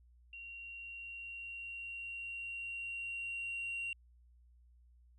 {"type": "tone with level ramp", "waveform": "sine", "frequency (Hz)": 2755, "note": "F7", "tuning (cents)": -24, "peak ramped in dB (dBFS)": [-46, -35], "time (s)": [0.33, 3.93], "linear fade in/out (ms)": 2, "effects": ["tanh soft clip ceiling -35 dBFS", "added 60 Hz sine -61 dBFS peak until 5.18 s"]}